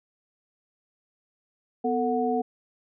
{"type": "tone cluster", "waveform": "sine", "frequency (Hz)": [248.2, 448.7, 734], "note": ["B3", "A4", "F#5"], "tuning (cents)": [9, 34, -14], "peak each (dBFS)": -27, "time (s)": [1.84, 2.42], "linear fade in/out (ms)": 10, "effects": []}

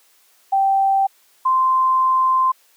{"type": "tone pair in turn", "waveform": "sine", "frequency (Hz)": [780, 1041.2], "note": ["G5", "C6"], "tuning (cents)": [-9, -9], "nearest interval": "perfect fourth", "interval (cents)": 500, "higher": "second", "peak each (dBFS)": -13, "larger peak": "neither", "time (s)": [[0.52, 1.07], [1.45, 2.52]], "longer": "second", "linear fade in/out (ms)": 10, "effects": ["white hiss -56 dBFS RMS until 2.76 s", "high-pass 400 Hz 12 dB/octave"]}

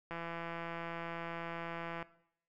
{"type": "click train", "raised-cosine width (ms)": 0.5, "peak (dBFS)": -27, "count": 323, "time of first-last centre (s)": [0.11, 2.027], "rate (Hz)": 168, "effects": ["noise-tail reverb RT60 0.7 s tail -18 dB re dry"]}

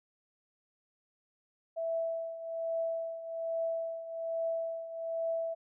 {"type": "tone with tremolo", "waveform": "sine", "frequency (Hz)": 659.3, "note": "E5", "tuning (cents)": 0, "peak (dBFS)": -29, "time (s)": [1.76, 5.55], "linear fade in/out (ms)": 20, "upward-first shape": "triangle", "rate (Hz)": 1.2, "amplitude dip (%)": 75, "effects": []}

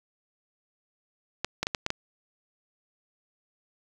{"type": "clicks", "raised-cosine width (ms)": 0.2, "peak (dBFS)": -10, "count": 6, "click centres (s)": [1.446, 1.63, 1.669, 1.748, 1.864, 1.904], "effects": ["7-bit"]}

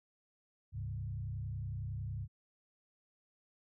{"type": "tone with frequency modulation", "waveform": "sine", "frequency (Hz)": 103.83, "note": "G#2", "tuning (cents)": 0, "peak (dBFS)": -37, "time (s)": [0.72, 2.28], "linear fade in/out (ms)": 50, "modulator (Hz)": 30.9, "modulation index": 1.1, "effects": []}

